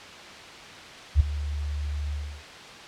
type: tone with ADSR envelope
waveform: sine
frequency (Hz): 73.42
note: D2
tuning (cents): 0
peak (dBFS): -11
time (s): 1.15-2.44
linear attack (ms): 52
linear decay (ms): 9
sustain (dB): -16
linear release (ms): 320
effects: white hiss -42 dBFS RMS until 2.87 s + low-pass 4000 Hz 12 dB/octave